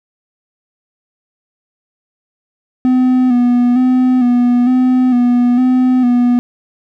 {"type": "tone with vibrato", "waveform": "triangle", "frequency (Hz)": 249, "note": "B3", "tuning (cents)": 14, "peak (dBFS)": -6, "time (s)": [2.85, 6.39], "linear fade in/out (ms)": 0, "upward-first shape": "square", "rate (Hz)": 1.1, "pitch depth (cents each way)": 36, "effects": []}